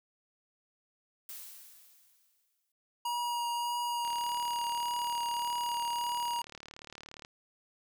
blue noise with exponential decay, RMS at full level -43 dBFS, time 1.29-2.72 s, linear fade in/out 2 ms, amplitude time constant 310 ms
square tone with vibrato, 954 Hz, A#5, 40 cents sharp, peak -32 dBFS, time 3.05-6.42 s, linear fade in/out 5 ms, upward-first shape triangle, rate 1.7 Hz, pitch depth 13 cents each way
click train, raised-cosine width 0.2 ms, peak -29 dBFS, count 120, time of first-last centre 4.05-7.249 s, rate 37.2 Hz
effects none

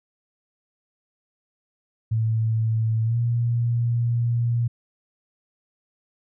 sine tone with pitch glide, 111.7 to 118.34 Hz, A2 to A#2, +27 to +27 cents, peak -19 dBFS, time 2.11-4.68 s, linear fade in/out 10 ms, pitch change +100 cents, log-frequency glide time 3.04-3.17 s, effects none

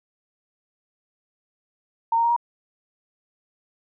sine tone with pitch steps, 916 / 926.6 / 937.4 / 948.3 Hz, A#5 / A#5 / A#5 / A#5, -31 / -11 / +9 / +29 cents, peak -17 dBFS, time 2.12-2.364 s, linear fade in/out 5 ms, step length 61 ms, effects none

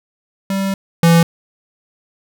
square tone pair in turn, 194.5 / 167.8 Hz, G3 / E3, -13 / +31 cents, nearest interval minor third, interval 256 cents, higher first, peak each -17 / -8 dBFS, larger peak second, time 0.5-0.74 / 1.03-1.23 s, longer first, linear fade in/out 2 ms, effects none

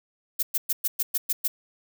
violet noise bursts, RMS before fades -24 dBFS, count 8, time 0.39-1.48 s, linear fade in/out 10 ms, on 40 ms, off 110 ms, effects none

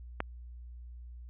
click, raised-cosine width 0.5 ms, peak -16 dBFS, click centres 0.204 s, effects added 60 Hz sine -44 dBFS peak until 1.29 s + resampled to 8000 Hz

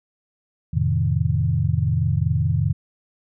sine chord, F dominant seventh, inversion none, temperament equal, 87.31 / 110 / 130.81 / 155.56 Hz, F2 / A2 / C3 / Eb3, 0 / 0 / 0 / 0 cents, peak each -23 dBFS, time 0.73-2.73 s, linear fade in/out 10 ms, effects none

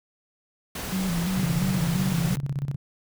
pink noise, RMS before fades -33 dBFS, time 0.75-2.36 s, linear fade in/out 5 ms
sine tone with vibrato, 178.8 Hz, F3, 41 cents sharp, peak -24 dBFS, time 0.92-2.35 s, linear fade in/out 5 ms, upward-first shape square, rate 2.9 Hz, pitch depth 90 cents each way
sine tone with tremolo, 139.3 Hz, C#3, 9 cents sharp, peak -23 dBFS, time 1.37-2.76 s, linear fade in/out 10 ms, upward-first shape square, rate 16 Hz, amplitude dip 75%
effects none

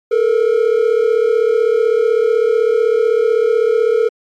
triangle tone pair together, 436.2 / 472.1 Hz, A4 / A#4, -15 / +22 cents, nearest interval minor second, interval 137 cents, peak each -11 dBFS, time 0.11-4.09 s, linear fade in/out 10 ms, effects tanh soft clip ceiling -1 dBFS + MP3 64 kbps

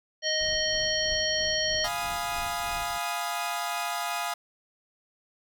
harmonic tone, 622.3 Hz, D#5, in tune, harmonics 1 / 3 / 5 / 7 / 9, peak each -31 / -31 / -31 / -31 / -31 dBFS, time 0.22-1.89 s, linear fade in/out 50 ms
brown noise with tremolo, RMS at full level -42 dBFS, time 0.4-2.98 s, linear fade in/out 0 ms, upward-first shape sine, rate 3.1 Hz, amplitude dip 50%
sawtooth chord, F half-diminished seventh, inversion none, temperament equal, 698.5 / 830.6 / 987.8 / 1244.5 Hz, F5 / Ab5 / Cb6 / Eb6, 0 / 0 / 0 / 0 cents, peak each -29 / -31 / -34 / -31 dBFS, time 1.84-4.34 s, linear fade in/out 5 ms
effects none

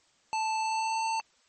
square tone with pitch glide, 880 to 894.3 Hz, A5 to A5, 0 to +28 cents, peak -28 dBFS, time 0.33-1.2 s, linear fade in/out 0 ms, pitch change +28 cents, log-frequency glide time 0.58-1.03 s, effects white hiss -66 dBFS RMS until 1.48 s + MP3 32 kbps

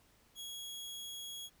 sawtooth tone, 3322 Hz, G#7, in tune, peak -40 dBFS, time 0.35-1.5 s, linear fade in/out 50 ms, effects pink hiss -68 dBFS RMS until 1.6 s

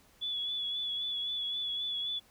sine tone with vibrato, 3415 Hz, G#7, 48 cents sharp, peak -32 dBFS, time 0.21-2.2 s, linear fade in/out 20 ms, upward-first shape sine, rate 3.8 Hz, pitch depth 32 cents each way, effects pink hiss -63 dBFS RMS until 2.3 s

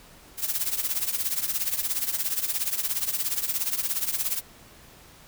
blue noise with tremolo, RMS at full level -24 dBFS, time 0.37-4.42 s, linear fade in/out 50 ms, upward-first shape triangle, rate 17 Hz, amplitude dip 85%, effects pink hiss -51 dBFS RMS until 5.27 s

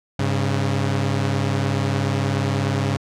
sawtooth tone pair together, 100.2 / 136.89 Hz, G2 / C#3, +38 / -21 cents, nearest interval perfect fourth, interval 541 cents, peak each -18 dBFS, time 0.19-2.97 s, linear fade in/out 5 ms, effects low-pass 7000 Hz 12 dB/octave

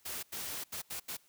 white noise bursts at uneven times, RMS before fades -40 dBFS, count 5, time 0.05-0.23 / 0.32-0.64 / 0.72-0.82 / 0.9-1 / 1.08-1.17 s, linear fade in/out 10 ms, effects white hiss -67 dBFS RMS until 1.28 s

